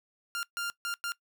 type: tone bursts at uneven times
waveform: sawtooth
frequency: 1396.9 Hz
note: F6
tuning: in tune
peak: -28 dBFS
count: 4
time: 0.35-0.43 / 0.57-0.7 / 0.85-0.94 / 1.04-1.12 s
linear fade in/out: 0 ms
effects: noise-tail reverb RT60 0.1 s tail -20 dB re dry